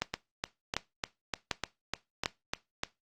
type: two click trains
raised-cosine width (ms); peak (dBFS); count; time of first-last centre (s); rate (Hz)
0.2; -13 / -11; 10 / 4; 0.14-2.835 / 0.02-2.259; 3.34 / 1.34
effects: noise-tail reverb RT60 0.2 s tail -18 dB re dry + Opus 32 kbps